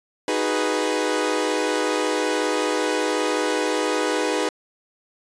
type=chord; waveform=sawtooth; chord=G# minor seventh; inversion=second; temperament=equal; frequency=311.1 / 370 / 415.3 / 493.9 Hz; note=D#4 / F#4 / G#4 / B4; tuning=0 / 0 / 0 / 0 cents; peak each=-22 / -25 / -22 / -21 dBFS; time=0.28-4.49 s; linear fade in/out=2 ms; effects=resampled to 22050 Hz